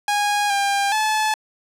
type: tone with pitch steps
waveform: sawtooth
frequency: 823 / 800 / 864 Hz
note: G#5 / G5 / A5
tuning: -16 / +35 / -32 cents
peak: -14 dBFS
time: 0.08-1.34 s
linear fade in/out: 2 ms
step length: 420 ms
effects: low-pass 11000 Hz 12 dB/octave